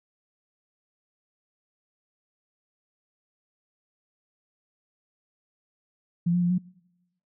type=tone with pitch steps; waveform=sine; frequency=172.1 / 177.1 / 174.7 / 181.3 Hz; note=F3 / F3 / F3 / F#3; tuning=-25 / +24 / +1 / -35 cents; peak=-20 dBFS; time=6.26-6.584 s; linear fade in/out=10 ms; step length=81 ms; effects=noise-tail reverb RT60 1.0 s tail -25 dB re dry